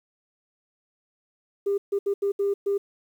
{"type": "tone bursts at uneven times", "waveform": "sine", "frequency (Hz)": 400, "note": "G4", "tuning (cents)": 35, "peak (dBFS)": -20, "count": 6, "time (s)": [[1.66, 1.78], [1.92, 1.99], [2.06, 2.14], [2.22, 2.32], [2.39, 2.54], [2.66, 2.78]], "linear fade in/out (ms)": 10, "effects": ["tanh soft clip ceiling -17 dBFS", "9-bit"]}